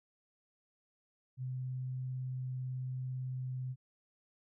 sine tone with vibrato, 128.5 Hz, C3, 31 cents flat, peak -36 dBFS, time 1.37-3.76 s, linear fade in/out 50 ms, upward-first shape triangle, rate 18 Hz, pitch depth 8 cents each way, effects none

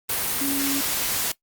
sine tone in noise, 277.2 Hz, C#4, in tune, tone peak -25 dBFS, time 0.41-0.81 s, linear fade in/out 5 ms, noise white, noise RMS -25 dBFS, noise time 0.09-1.32 s, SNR -3 dB, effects noise-tail reverb RT60 0.1 s tail -20 dB re dry + Opus 32 kbps

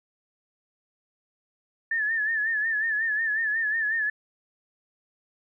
sine tone with vibrato, 1760 Hz, A6, in tune, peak -23 dBFS, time 1.91-4.1 s, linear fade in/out 5 ms, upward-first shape sine, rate 5.5 Hz, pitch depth 77 cents each way, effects none

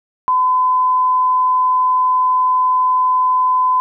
sine tone, 1014 Hz, B5, 45 cents sharp, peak -11 dBFS, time 0.28-3.8 s, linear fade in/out 0 ms, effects none

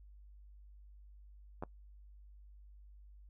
clicks, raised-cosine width 1 ms, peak -27 dBFS, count 2, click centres 1.625 / 1.636 s, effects noise-tail reverb RT60 0.1 s tail -23 dB re dry + added 50 Hz sine -54 dBFS peak until 3.29 s

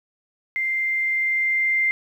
sine tone with level ramp, 2093 Hz, C7, in tune, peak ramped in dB -21 to -17 dBFS, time 0.56-1.91 s, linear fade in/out 0 ms, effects 9-bit

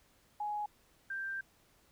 sine tone pair in turn, 835 / 1576.3 Hz, G#5 / G6, +9 / +9 cents, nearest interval major seventh, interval 1100 cents, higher second, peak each -34 / -36 dBFS, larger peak first, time 0.4-0.66 / 1.1-1.41 s, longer second, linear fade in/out 5 ms, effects pink hiss -68 dBFS RMS until 1.91 s

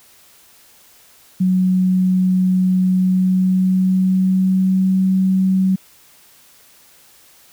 sine tone with pitch glide, 185 to 188.78 Hz, F#3 to F#3, 0 to +35 cents, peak -12 dBFS, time 1.4-5.76 s, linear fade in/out 10 ms, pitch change +35 cents, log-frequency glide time 2.91-5.03 s, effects white hiss -49 dBFS RMS until 7.52 s

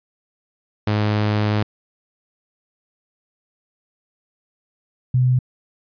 sawtooth / sine tone pair in turn, 105.5 / 126.59 Hz, G#2 / B2, +28 / +43 cents, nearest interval minor third, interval 315 cents, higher second, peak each -13 dBFS, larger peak neither, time 0.87-1.63 / 5.14-5.39 s, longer first, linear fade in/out 5 ms, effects resampled to 11025 Hz

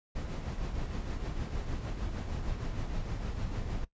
brown noise with tremolo, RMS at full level -33 dBFS, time 0.15-3.85 s, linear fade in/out 10 ms, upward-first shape triangle, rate 6.5 Hz, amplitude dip 50%, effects noise-tail reverb RT60 0.1 s tail -18 dB re dry + resampled to 16000 Hz

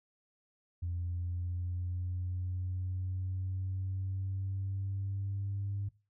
sine exponential sweep, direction up, 86.8 to 100.4 Hz, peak -32 dBFS, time 0.82-5.89 s, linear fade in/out 10 ms, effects noise-tail reverb RT60 0.3 s tail -20 dB re dry + tanh soft clip ceiling -29 dBFS

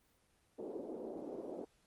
pink band-pass noise, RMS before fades -45 dBFS, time 0.58-1.65 s, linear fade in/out 10 ms, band 290 to 550 Hz, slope 24 dB/octave, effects pink hiss -73 dBFS RMS until 1.86 s + Opus 24 kbps

